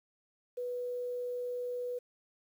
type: tone with quantisation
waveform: sine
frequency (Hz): 491.8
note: B4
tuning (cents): -7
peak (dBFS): -34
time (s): 0.57-1.99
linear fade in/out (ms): 10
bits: 10
effects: none